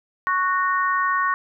sine chord, F# major, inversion second, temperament equal with one note detuned, 1108.7 / 1480 / 1847.5 Hz, C#6 / F#6 / A#6, 0 / 0 / -16 cents, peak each -20 / -26 / -25 dBFS, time 0.27-1.34 s, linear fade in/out 0 ms, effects none

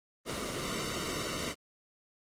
pink noise with comb filter, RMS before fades -35 dBFS, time 0.25-1.55 s, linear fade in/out 50 ms, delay 1.2 ms, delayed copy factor -0.8, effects low-pass 9000 Hz 12 dB/octave + Opus 24 kbps

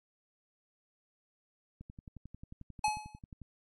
click train, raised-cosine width 5 ms, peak -35 dBFS, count 19, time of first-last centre 1.81-3.417 s, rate 11.2 Hz
square tone with exponential decay, 850 Hz, G#5, 40 cents sharp, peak -26 dBFS, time 2.84-3.19 s, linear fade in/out 5 ms, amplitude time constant 75 ms
effects AAC 32 kbps

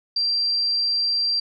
sine tone, 4719 Hz, D8, 7 cents sharp, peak -19 dBFS, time 0.16-1.4 s, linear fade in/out 5 ms, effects none

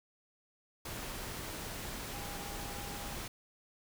sine tone in noise, 810 Hz, G#5, 43 cents flat, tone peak -49 dBFS, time 2.13-3.15 s, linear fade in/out 5 ms, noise pink, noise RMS -42 dBFS, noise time 0.85-3.28 s, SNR -10 dB, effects none

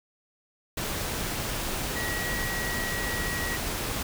sine tone in noise, 1916 Hz, A#6, 47 cents sharp, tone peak -32 dBFS, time 1.96-3.57 s, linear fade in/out 5 ms, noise pink, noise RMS -31 dBFS, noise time 0.77-4.03 s, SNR -4 dB, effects none

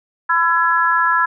harmonic tone, 335.7 Hz, E4, 32 cents sharp, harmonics 3 / 4 / 5, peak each -17 / -17 / -17 dBFS, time 0.29-1.26 s, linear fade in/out 10 ms, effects none

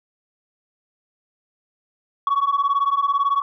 sine beating tone pair, 1111 / 1129 Hz, C#6 / C#6, +4 / +31 cents, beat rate 18 Hz, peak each -19 / -18 dBFS, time 2.27-3.42 s, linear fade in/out 2 ms, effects tanh soft clip ceiling -13 dBFS

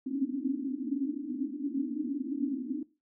pink band-pass noise, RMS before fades -33 dBFS, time 0.06-2.83 s, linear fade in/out 10 ms, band 250 to 300 Hz, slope 96 dB/octave, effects noise-tail reverb RT60 0.3 s tail -19 dB re dry

